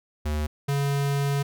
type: tone pair in turn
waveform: square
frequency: 75.4 / 140.78 Hz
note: D2 / C#3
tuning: +46 / +27 cents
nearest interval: major seventh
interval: 1081 cents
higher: second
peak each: -25 / -23 dBFS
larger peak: second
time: 0.25-0.47 / 0.68-1.43 s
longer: second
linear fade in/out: 10 ms
effects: none